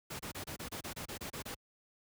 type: noise bursts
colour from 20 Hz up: pink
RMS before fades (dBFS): -42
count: 12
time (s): 0.1-1.548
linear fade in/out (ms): 10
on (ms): 95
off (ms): 28
effects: high-pass 60 Hz 12 dB/octave